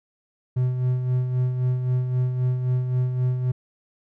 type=tone with tremolo; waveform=triangle; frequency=126.4 Hz; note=B2; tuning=41 cents sharp; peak=-16 dBFS; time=0.56-3.52 s; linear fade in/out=10 ms; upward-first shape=sine; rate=3.8 Hz; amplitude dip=50%; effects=none